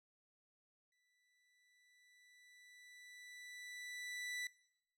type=tone with exponential growth; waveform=sawtooth; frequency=1975.5 Hz; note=B6; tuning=in tune; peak=-37 dBFS; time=0.92-4.47 s; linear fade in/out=2 ms; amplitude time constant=770 ms; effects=noise-tail reverb RT60 0.8 s tail -21 dB re dry + low-pass 10000 Hz 12 dB/octave